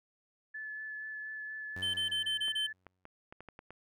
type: tone with vibrato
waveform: sine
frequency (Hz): 1730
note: A6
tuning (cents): -30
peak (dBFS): -39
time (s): 0.54-2.73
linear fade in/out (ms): 10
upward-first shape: sine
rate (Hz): 4.2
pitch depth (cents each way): 11
type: tone with exponential decay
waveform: sawtooth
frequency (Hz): 92.5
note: F#2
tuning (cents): 0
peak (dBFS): -39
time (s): 1.76-3.05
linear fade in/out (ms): 5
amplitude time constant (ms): 280
type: tone bursts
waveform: triangle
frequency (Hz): 3090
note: G7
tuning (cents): -26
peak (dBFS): -29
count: 6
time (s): 1.82-2.67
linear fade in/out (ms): 10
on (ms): 120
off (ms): 26
type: clicks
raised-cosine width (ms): 0.5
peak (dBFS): -33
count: 8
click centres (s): 2.482 / 2.867 / 3.054 / 3.325 / 3.406 / 3.487 / 3.591 / 3.706
effects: none